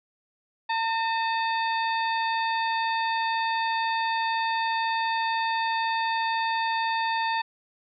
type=harmonic tone with a mistuned harmonic; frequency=906 Hz; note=A#5; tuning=50 cents flat; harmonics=1 / 2 / 3 / 4 / 5; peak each=-25 / -31 / -35 / -37 / -39 dBFS; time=0.69-7.42 s; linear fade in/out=10 ms; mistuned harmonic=3; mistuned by=-84 cents; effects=none